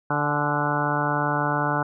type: harmonic tone with a mistuned harmonic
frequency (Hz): 147.1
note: D3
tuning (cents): +3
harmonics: 1 / 2 / 3 / 4 / 5 / 6 / 7 / 8 / 9 / 10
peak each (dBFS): -28 / -30 / -34 / -31 / -31 / -28 / -30 / -33 / -31 / -29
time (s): 0.1-1.83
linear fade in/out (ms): 5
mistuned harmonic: 6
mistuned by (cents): -32
effects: none